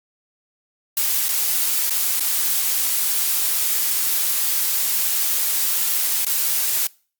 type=noise with dropouts; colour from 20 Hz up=blue; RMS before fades=-20 dBFS; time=0.97-6.87 s; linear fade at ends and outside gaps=2 ms; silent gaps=1.284-1.289 / 1.897-1.906 / 2.197-2.205 / 6.249-6.265 s; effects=noise-tail reverb RT60 0.4 s tail -24 dB re dry + Opus 48 kbps

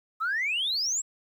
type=exponential sweep; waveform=sine; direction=up; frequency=1251 to 7820 Hz; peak=-24 dBFS; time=0.2-1.02 s; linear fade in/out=20 ms; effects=tanh soft clip ceiling -22 dBFS + 10-bit

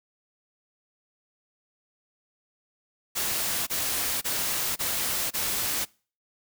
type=noise bursts; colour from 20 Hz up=white; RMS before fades=-28 dBFS; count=5; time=3.15-5.854 s; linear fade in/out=20 ms; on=520 ms; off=26 ms; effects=noise-tail reverb RT60 0.4 s tail -25 dB re dry

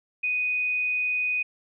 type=tone; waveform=sine; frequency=2489 Hz; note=D#7; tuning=in tune; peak=-23 dBFS; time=0.23-1.43 s; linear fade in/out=10 ms; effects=none

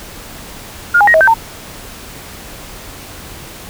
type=tone with pitch steps; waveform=sine; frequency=1419 / 820 / 1883 / 638 / 1553 / 906 Hz; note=F6 / G#5 / A#6 / D#5 / G6 / A#5; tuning=+27 / -22 / +17 / +43 / -17 / -50 cents; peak=-5 dBFS; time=0.94-1.342 s; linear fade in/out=10 ms; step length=67 ms; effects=pink hiss -32 dBFS RMS until 3.69 s

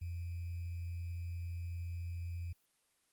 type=tone with sample-and-hold; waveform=sine; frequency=86 Hz; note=F2; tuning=26 cents flat; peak=-38 dBFS; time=0.01-2.53 s; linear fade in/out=10 ms; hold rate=2450 Hz; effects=white hiss -75 dBFS RMS until 3.12 s + Opus 24 kbps

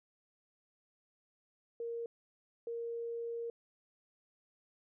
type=tone bursts at uneven times; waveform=sine; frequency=466.2 Hz; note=A#4; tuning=in tune; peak=-37 dBFS; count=2; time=1.8-2.06 / 2.67-3.5 s; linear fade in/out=2 ms; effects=none

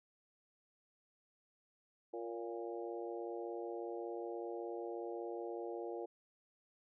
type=harmonic tone with a mistuned harmonic; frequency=116.54 Hz; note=A#2; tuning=in tune; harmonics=3 / 4 / 5 / 6 / 7; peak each=-44 / -45 / -49 / -51 / -52 dBFS; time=2.13-6.06 s; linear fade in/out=10 ms; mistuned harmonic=5; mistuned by=-34 cents; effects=none

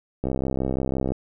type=click train; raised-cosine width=2 ms; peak=-12 dBFS; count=59; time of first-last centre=0.24-1.12 s; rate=65.9 Hz; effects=none

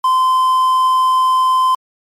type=tone with quantisation; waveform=triangle; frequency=1032 Hz; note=C6; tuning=24 cents flat; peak=-8 dBFS; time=0.04-1.75 s; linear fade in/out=5 ms; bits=6; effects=MP3 64 kbps

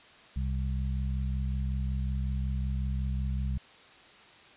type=harmonic tone; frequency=65.41 Hz; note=C2; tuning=in tune; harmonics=1 / 2 / 3; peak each=-29 / -35 / -39 dBFS; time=0.36-3.58 s; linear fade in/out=5 ms; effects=white hiss -54 dBFS RMS until 4.56 s + resampled to 8000 Hz

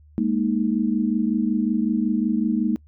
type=chord; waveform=sine; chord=Ab suspended second; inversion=none; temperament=equal; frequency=207.7 / 233.1 / 311.1 Hz; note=Ab3 / Bb3 / Eb4; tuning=0 / 0 / 0 cents; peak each=-23 / -22 / -25 dBFS; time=0.18-2.76 s; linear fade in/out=0 ms; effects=noise-tail reverb RT60 0.1 s tail -25 dB re dry + added 75 Hz sine -48 dBFS peak until 2.87 s

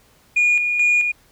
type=tone with tremolo; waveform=sine; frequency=2438 Hz; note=D#7; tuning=36 cents flat; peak=-11 dBFS; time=0.36-1.12 s; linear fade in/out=10 ms; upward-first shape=square; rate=2.3 Hz; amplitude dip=50%; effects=tanh soft clip ceiling -11 dBFS + pink hiss -55 dBFS RMS until 1.31 s

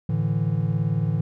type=chord; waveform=triangle; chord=A suspended fourth; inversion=none; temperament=equal; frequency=110 / 146.83 / 164.81 Hz; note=A2 / D3 / E3; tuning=0 / 0 / 0 cents; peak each=-23 dBFS; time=0.09-1.21 s; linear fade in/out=5 ms; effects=none

